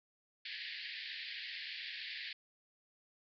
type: band-pass noise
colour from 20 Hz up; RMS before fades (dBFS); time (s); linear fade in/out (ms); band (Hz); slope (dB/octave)
pink; -45; 0.45-2.33; 5; 1700 to 4800; 96
effects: none